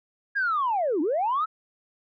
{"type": "linear two-way sweep", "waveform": "sine", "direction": "down then up", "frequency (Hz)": [1661.2, 279.4, 1334], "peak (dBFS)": -21, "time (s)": [0.35, 1.46], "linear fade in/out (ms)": 20, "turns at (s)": 1.01, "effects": ["tanh soft clip ceiling -18 dBFS"]}